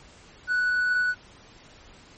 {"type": "tone with hard clipping", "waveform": "triangle", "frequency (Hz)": 1480, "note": "F#6", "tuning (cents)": 0, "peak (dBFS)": -20, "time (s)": [0.47, 1.15], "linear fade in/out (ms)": 50, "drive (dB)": 1, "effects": ["pink hiss -51 dBFS RMS until 2.17 s", "MP3 32 kbps"]}